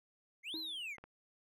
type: linear two-way sweep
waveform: triangle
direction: up then down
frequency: 2022 to 4222 to 2022 Hz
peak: -39 dBFS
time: 0.43-0.97 s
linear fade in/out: 50 ms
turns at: 0.58 s
type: tone with exponential decay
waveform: triangle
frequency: 320 Hz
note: D#4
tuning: 49 cents sharp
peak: -39 dBFS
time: 0.54-0.83 s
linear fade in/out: 1 ms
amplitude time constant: 61 ms
type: clicks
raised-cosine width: 0.5 ms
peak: -36 dBFS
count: 2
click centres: 0.983 / 1.04 s
effects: none